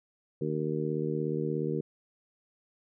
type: harmonic tone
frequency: 76.9 Hz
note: D#2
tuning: 20 cents flat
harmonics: 2 / 3 / 4 / 5 / 6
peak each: -33 / -37 / -36 / -34 / -35 dBFS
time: 0.41-1.81 s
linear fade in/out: 5 ms
effects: none